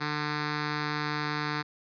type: tone with notch filter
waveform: 5% pulse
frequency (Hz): 149.6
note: D3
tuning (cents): +32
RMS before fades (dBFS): -31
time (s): 0-1.63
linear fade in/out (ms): 20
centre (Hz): 600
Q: 1.1
effects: resampled to 11025 Hz